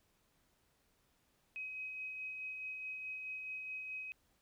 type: tone with tremolo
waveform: sine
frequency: 2532 Hz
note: D#7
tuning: 30 cents sharp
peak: -40 dBFS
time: 1.56-4.12 s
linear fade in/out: 0 ms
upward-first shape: sine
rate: 4.7 Hz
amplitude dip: 30%
effects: pink hiss -75 dBFS RMS until 4.41 s